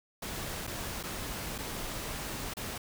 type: noise with dropouts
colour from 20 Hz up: pink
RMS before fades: -38 dBFS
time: 0.22-2.78 s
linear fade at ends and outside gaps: 5 ms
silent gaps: 0.669-0.674 / 1.03-1.035 / 1.581-1.585 / 2.538-2.568 s
effects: none